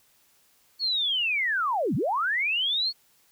sine linear two-way sweep, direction down then up, 4435 to 114.6 to 4435 Hz, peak -23 dBFS, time 0.79-2.93 s, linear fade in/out 50 ms, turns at 1.95 s, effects white hiss -63 dBFS RMS until 3.31 s

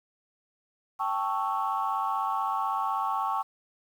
sine chord, A dominant seventh, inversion third, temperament equal, 784 / 880 / 1108.7 / 1318.5 Hz, G5 / A5 / C#6 / E6, 0 / 0 / 0 / 0 cents, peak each -31 / -31 / -29 / -35 dBFS, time 0.99-3.43 s, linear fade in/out 20 ms, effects tanh soft clip ceiling -18 dBFS + 9-bit

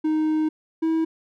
triangle tone pair in turn, 311.1 / 322.9 Hz, D#4 / E4, 0 / -36 cents, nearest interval minor second, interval 64 cents, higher second, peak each -17 dBFS, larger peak neither, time 0.04-0.49 / 0.82-1.05 s, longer first, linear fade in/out 10 ms, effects none

